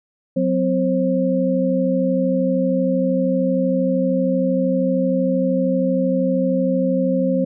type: tone cluster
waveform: sine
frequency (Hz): 183.9 / 256.8 / 533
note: F#3 / C4 / C5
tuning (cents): -10 / -32 / +32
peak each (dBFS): -20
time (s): 0.36-7.45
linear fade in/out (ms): 10
effects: none